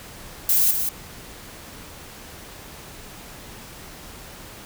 violet noise with echo, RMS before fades -18 dBFS, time 0.49-0.71 s, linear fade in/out 2 ms, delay 180 ms, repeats 1, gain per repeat -6 dB, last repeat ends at 0.89 s, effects pink hiss -41 dBFS RMS until 4.65 s

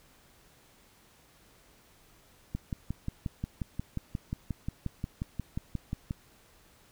click train, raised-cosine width 5 ms, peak -20 dBFS, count 21, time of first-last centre 2.55-6.109 s, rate 5.62 Hz, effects pink hiss -61 dBFS RMS until 6.91 s

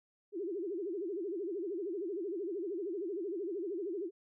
sine tone with vibrato, 370 Hz, F#4, in tune, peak -35 dBFS, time 0.32-4.11 s, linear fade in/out 50 ms, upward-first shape sine, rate 13 Hz, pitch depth 220 cents each way, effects none

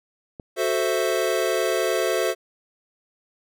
click, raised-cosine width 2 ms, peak -23 dBFS, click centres 0.398 s
square chord, F# half-diminished seventh, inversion none, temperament equal, 370 / 440 / 523.3 / 659.3 Hz, F#4 / A4 / C5 / E5, 0 / 0 / 0 / 0 cents, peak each -27 dBFS, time 0.56-2.35 s, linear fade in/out 50 ms
effects none

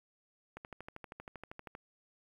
click train, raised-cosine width 0.5 ms, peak -30 dBFS, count 16, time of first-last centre 0.57-1.751 s, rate 12.7 Hz, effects 10-bit

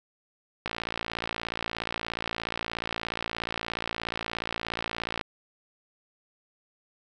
click train, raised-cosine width 0.3 ms, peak -14 dBFS, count 260, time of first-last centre 0.66-5.212 s, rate 56.9 Hz, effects none

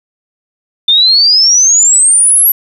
sine exponential sweep, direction up, 3551 to 11860 Hz, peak -4 dBFS, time 0.88-2.52 s, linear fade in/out 5 ms, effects 7-bit

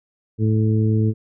harmonic tone, 109.1 Hz, A2, 14 cents flat, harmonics 1 / 2 / 3 / 4, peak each -16 / -22 / -26 / -28 dBFS, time 0.38-1.14 s, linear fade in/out 50 ms, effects none

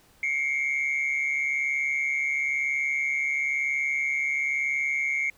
sine tone pair together, 2143 / 2284 Hz, C7 / D7, +41 / -49 cents, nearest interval minor second, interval 110 cents, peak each -24 / -27 dBFS, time 0.23-5.3 s, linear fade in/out 2 ms, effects tanh soft clip ceiling -20 dBFS + pink hiss -59 dBFS RMS until 5.37 s

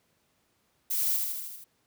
violet noise with echo, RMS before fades -29 dBFS, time 0.9-1.17 s, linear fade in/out 10 ms, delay 79 ms, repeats 6, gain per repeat -3 dB, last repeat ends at 1.644 s, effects pink hiss -71 dBFS RMS until 1.86 s + high-pass 80 Hz 12 dB/octave

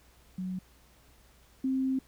sine tone pair in turn, 185 / 263.5 Hz, F#3 / C4, 0 / +12 cents, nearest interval tritone, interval 612 cents, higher second, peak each -32 / -26 dBFS, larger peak second, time 0.38-0.59 / 1.64-1.99 s, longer second, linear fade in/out 5 ms, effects added 60 Hz sine -61 dBFS peak until 2.07 s + pink hiss -62 dBFS RMS until 2.07 s

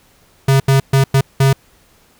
square tone bursts at uneven times, 135.5 Hz, C#3, 39 cents flat, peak -9 dBFS, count 5, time 0.48-0.6 / 0.68-0.8 / 0.93-1.04 / 1.14-1.21 / 1.4-1.53 s, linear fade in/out 5 ms, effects pink hiss -52 dBFS RMS until 2.19 s

